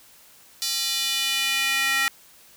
square tone with high-pass filter sweep, 270 Hz, C#4, 45 cents flat, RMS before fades -24 dBFS, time 0.62-2.08 s, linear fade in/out 0 ms, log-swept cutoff 4500 to 1800 Hz, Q 2.2, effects white hiss -52 dBFS RMS until 2.56 s

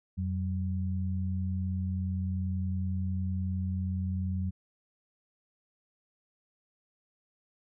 sine tone pair together, 88.9 / 188.37 Hz, F2 / F#3, +31 / +31 cents, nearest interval octave + minor second, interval 1300 cents, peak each -30 / -34 dBFS, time 0.17-4.51 s, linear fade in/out 20 ms, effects none

